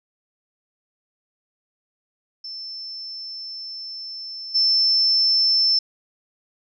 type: tone with level steps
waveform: sine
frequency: 5310 Hz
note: E8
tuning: 12 cents sharp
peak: -31 / -15 dBFS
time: 2.44-5.79 s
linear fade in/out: 5 ms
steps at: 4.54 s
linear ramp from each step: 20 ms
effects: none